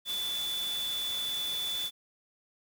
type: tone in noise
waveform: sine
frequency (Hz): 3475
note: A7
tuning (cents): -22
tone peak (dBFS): -31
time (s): 0.05-1.91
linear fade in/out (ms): 50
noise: white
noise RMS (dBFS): -41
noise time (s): 0.05-1.91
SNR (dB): +7
effects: none